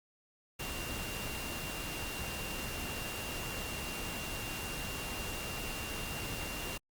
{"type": "tone in noise", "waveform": "sine", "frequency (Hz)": 2775, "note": "F7", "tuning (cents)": -12, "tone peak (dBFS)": -44, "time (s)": [0.59, 6.78], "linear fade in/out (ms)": 10, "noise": "pink", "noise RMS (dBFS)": -40, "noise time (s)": [0.59, 6.78], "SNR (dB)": -7, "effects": ["Opus 48 kbps"]}